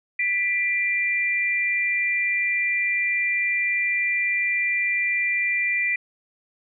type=tone pair together; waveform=sine; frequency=1975.5 / 2372 Hz; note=B6 / D7; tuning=0 / +17 cents; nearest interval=minor third; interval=317 cents; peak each=-23 dBFS; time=0.19-5.96 s; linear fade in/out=5 ms; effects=none